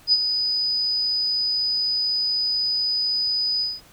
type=tone with ADSR envelope; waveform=sine; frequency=4978 Hz; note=D#8; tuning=in tune; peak=-12 dBFS; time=0.07-3.81 s; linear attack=56 ms; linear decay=40 ms; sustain=-8 dB; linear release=200 ms; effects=pink hiss -51 dBFS RMS until 3.92 s